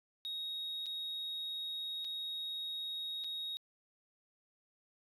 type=tone with dropouts; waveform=sine; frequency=3763 Hz; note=A#7; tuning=16 cents sharp; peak=-36 dBFS; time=0.25-3.57 s; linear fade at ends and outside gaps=0 ms; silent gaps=0.859-0.865 / 2.045-2.049 / 3.239-3.244 s; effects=tanh soft clip ceiling -36 dBFS + 13-bit